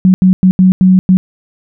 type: tone bursts at uneven times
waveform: sine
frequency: 185.9 Hz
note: F#3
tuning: 8 cents sharp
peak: -3 dBFS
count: 6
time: 0.05-0.14 / 0.22-0.33 / 0.43-0.51 / 0.59-0.72 / 0.81-0.99 / 1.09-1.17 s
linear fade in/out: 0 ms
effects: none